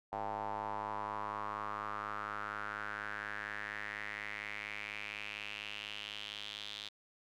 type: tone with band-pass filter sweep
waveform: square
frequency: 52.1 Hz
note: G#1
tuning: 6 cents sharp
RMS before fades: -42 dBFS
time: 0.12-6.89 s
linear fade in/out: 10 ms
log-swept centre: 810 to 3600 Hz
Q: 4.7
effects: none